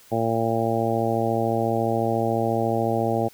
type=harmonic tone; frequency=114.1 Hz; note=A#2; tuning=37 cents flat; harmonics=1 / 2 / 3 / 4 / 5 / 6 / 7; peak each=-28 / -28 / -28 / -28 / -28 / -28 / -28 dBFS; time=0.11-3.29 s; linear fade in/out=20 ms; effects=white hiss -52 dBFS RMS until 3.33 s